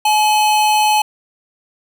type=tone pair together; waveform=square; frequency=851 / 3037 Hz; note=G#5 / F#7; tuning=+42 / +44 cents; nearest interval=octave + minor seventh; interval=2202 cents; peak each=-12 / -24 dBFS; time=0.05-1.02 s; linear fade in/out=5 ms; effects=none